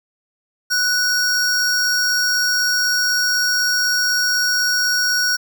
square tone pair together, 1480 / 5588 Hz, F#6 / F8, 0 / 0 cents, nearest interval octave + major seventh, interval 2300 cents, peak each -19 dBFS, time 0.7-5.37 s, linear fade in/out 20 ms, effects none

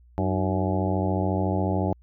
harmonic tone with a mistuned harmonic, 94 Hz, F#2, 28 cents sharp, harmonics 1 / 2 / 3 / 4 / 5 / 6 / 7 / 8 / 9, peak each -26 / -28 / -30 / -32 / -36 / -34 / -33 / -35 / -34 dBFS, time 0.18-1.93 s, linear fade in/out 0 ms, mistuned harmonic 3, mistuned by +99 cents, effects added 60 Hz sine -51 dBFS peak until 2.02 s

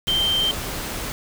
sine tone in noise, 3136 Hz, G7, in tune, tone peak -18 dBFS, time 0.08-0.51 s, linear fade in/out 0 ms, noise pink, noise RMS -29 dBFS, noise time 0.07-1.12 s, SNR +8 dB, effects none

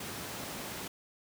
pink high-pass noise, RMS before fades -41 dBFS, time 0-0.88 s, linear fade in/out 5 ms, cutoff 110 Hz, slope 12 dB/octave, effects none

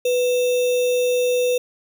sine tone with sample-and-hold, 494.9 Hz, B4, 4 cents sharp, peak -16 dBFS, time 0.05-1.58 s, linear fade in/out 5 ms, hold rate 3150 Hz, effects none

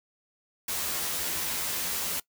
white noise with comb filter, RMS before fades -31 dBFS, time 0.68-2.2 s, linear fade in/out 5 ms, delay 12 ms, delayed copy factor +0.75, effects noise-tail reverb RT60 0.1 s tail -21 dB re dry

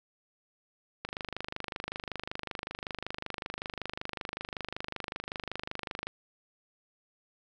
click train, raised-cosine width 0.3 ms, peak -19 dBFS, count 128, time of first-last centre 1.05-6.07 s, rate 25.3 Hz, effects none

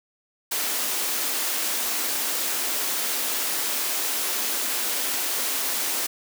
white high-pass noise, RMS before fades -26 dBFS, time 0.51-6.07 s, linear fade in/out 10 ms, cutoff 230 Hz, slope 48 dB/octave, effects none

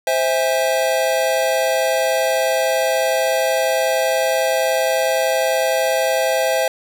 square chord, C augmented, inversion none, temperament just, 523.3 / 654.1 / 817.6 Hz, C5 / E5 / G#5, 0 / -14 / -27 cents, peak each -20 / -20 / -24 dBFS, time 0.07-6.68 s, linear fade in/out 2 ms, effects none

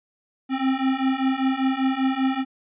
square beating tone pair, 261.6 / 266.7 Hz, C4 / C4, 0 / +33 cents, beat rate 5.1 Hz, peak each -25 / -23 dBFS, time 0.49-2.45 s, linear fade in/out 50 ms, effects resampled to 8000 Hz

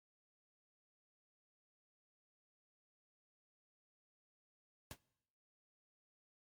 pink noise with exponential decay, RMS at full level -44 dBFS, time 4.91-4.99 s, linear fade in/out 0 ms, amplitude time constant 16 ms, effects noise-tail reverb RT60 0.9 s tail -23 dB re dry + MP3 96 kbps

